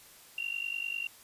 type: tone with amplitude modulation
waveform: sine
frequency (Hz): 2761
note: F7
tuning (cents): -20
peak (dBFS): -29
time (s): 0.38-1.07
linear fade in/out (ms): 2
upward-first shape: sine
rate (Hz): 50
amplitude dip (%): 85
effects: white hiss -55 dBFS RMS until 1.23 s + resampled to 32000 Hz